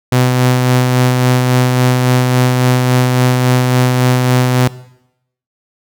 sawtooth tone with tremolo, 126.2 Hz, B2, 38 cents sharp, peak -4 dBFS, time 0.12-4.68 s, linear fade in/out 5 ms, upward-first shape sine, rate 3.6 Hz, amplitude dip 30%, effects noise-tail reverb RT60 0.8 s tail -18 dB re dry

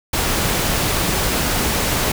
pink noise, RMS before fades -19 dBFS, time 0.13-2.12 s, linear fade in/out 5 ms, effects none

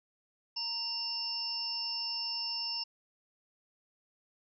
harmonic tone with a mistuned harmonic, 932.3 Hz, A#5, in tune, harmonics 1 / 3 / 5 / 6, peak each -46 / -45 / -43 / -34 dBFS, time 0.56-2.84 s, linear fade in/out 10 ms, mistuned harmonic 6, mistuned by -95 cents, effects none

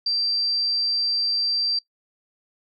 sine tone, 4699 Hz, D8, in tune, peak -20 dBFS, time 0.06-1.79 s, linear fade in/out 5 ms, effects noise-tail reverb RT60 0.1 s tail -20 dB re dry

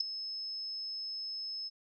sine tone with ADSR envelope, 5200 Hz, E8, 24 cents flat, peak -23 dBFS, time 0-1.7 s, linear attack 8 ms, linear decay 4 ms, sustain -14 dB, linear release 30 ms, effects none

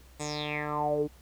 10% pulse tone with low-pass filter sweep, 149.3 Hz, D3, 29 cents sharp, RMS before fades -31 dBFS, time 0.19-1.08 s, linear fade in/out 20 ms, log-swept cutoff 8300 to 340 Hz, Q 7.3, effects added 63 Hz sine -53 dBFS peak until 1.21 s + pink hiss -59 dBFS RMS until 1.21 s

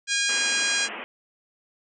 harmonic tone, 814 Hz, G#5, 35 cents flat, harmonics 2 / 3 / 4 / 5 / 6 / 7 / 8 / 9 / 10, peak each -27 / -29 / -30 / -31 / -32 / -32 / -33 / -34 / -34 dBFS, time 0.07-0.89 s, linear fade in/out 50 ms
white band-pass noise, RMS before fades -36 dBFS, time 0.29-1.04 s, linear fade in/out 0 ms, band 200 to 3000 Hz, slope 96 dB/octave
effects none

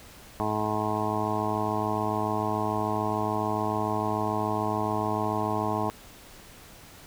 harmonic tone, 106.9 Hz, A2, 49 cents flat, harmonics 1 / 2 / 3 / 4 / 6 / 7 / 8 / 9 / 10, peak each -34 / -34 / -34 / -34 / -34 / -34 / -34 / -34 / -34 dBFS, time 0.4-5.9 s, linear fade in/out 0 ms, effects pink hiss -49 dBFS RMS until 7.06 s

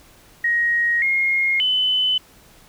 sine tone with pitch steps, 1883 / 2143 / 3020 Hz, A#6 / C7 / F#7, +17 / +41 / +35 cents, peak -16 dBFS, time 0.44-2.18 s, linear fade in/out 5 ms, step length 580 ms, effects pink hiss -50 dBFS RMS until 2.68 s

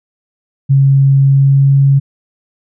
sine tone with pitch glide, 137 to 138.11 Hz, C#3 to C#3, -20 to -6 cents, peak -5 dBFS, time 0.69-2 s, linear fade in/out 20 ms, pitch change +14 cents, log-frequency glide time 1.21-1.76 s, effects none

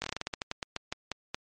slowing click train, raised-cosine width 0.2 ms, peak -15 dBFS, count 16, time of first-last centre 0.02-1.345 s, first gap 20 ms, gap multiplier 1.19, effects MP3 48 kbps

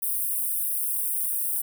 white high-pass noise, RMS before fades -27 dBFS, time 0.02-1.62 s, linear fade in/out 10 ms, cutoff 8700 Hz, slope 96 dB/octave, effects none

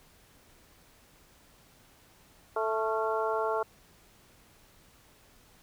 harmonic tone with a mistuned harmonic, 220 Hz, A3, in tune, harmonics 2 / 3 / 4 / 5 / 6, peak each -31 / -33 / -34 / -35 / -36 dBFS, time 2.56-3.63 s, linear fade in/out 5 ms, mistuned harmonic 6, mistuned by +67 cents, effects pink hiss -60 dBFS RMS until 5.62 s

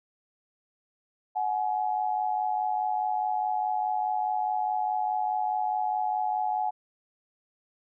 sine tone pair together, 740 / 844.8 Hz, F#5 / G#5, 0 / +29 cents, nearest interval major second, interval 229 cents, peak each -28 / -28 dBFS, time 1.35-6.71 s, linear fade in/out 20 ms, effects none

